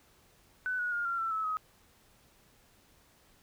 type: tone with pitch steps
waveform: sine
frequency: 1500 / 1458.1 / 1417.4 / 1377.9 / 1339.4 / 1302.1 / 1265.7 Hz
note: F#6 / F#6 / F6 / F6 / E6 / E6 / D#6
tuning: +23 / -26 / +25 / -24 / +27 / -22 / +29 cents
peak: -30 dBFS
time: 0.66-1.57 s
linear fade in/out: 0 ms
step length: 130 ms
effects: pink hiss -64 dBFS RMS until 3.42 s